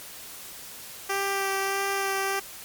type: tone with vibrato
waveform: 10% pulse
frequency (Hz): 392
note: G4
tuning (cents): 0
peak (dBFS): -17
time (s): 1.09-2.4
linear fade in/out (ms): 10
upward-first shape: sine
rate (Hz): 1.6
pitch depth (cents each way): 12
effects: white hiss -42 dBFS RMS until 2.64 s + MP3 96 kbps